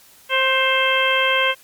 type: harmonic tone with a mistuned harmonic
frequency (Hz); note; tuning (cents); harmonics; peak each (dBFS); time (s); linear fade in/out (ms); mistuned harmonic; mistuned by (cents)
528; C5; +16; 1 / 2 / 3 / 4 / 5 / 6; -22 / -22 / -22 / -22 / -22 / -22; 0.29-1.55; 50; 3; -24
effects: white hiss -49 dBFS RMS until 1.63 s + MP3 96 kbps